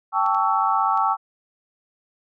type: chord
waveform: sine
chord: A dominant seventh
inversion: third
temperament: equal with one note detuned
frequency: 784 / 880 / 1125.5 / 1318.5 Hz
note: G5 / A5 / C#6 / E6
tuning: 0 / 0 / +26 / 0 cents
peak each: -23 dBFS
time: 0.12-1.17 s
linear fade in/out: 50 ms
type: clicks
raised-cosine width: 0.2 ms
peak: -27 dBFS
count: 3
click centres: 0.263 / 0.347 / 0.975 s
effects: none